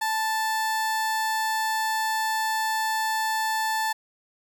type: tone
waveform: 30% pulse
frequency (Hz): 880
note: A5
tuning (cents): 0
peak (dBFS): -21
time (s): 0.01-3.93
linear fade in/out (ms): 10
effects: none